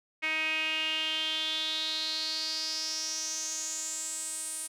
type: tone with band-pass filter sweep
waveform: sawtooth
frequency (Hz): 314.7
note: D#4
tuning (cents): +20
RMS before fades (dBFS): -33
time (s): 0.22-4.68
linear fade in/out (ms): 20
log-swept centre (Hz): 2300 to 9300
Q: 6.7
effects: none